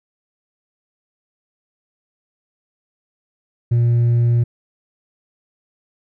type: tone with hard clipping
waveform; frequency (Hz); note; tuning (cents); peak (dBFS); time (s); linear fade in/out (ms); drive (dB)
triangle; 118.7; A#2; +32; -11; 3.71-4.44; 10; 1
effects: none